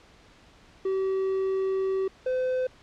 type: tone pair in turn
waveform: triangle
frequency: 383 / 511.2 Hz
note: G4 / C5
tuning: -40 / -40 cents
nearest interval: perfect fourth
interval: 500 cents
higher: second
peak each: -22 dBFS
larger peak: neither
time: 0.85-2.08 / 2.26-2.67 s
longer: first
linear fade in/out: 5 ms
effects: pink hiss -55 dBFS RMS until 2.82 s + low-pass 5000 Hz 12 dB/octave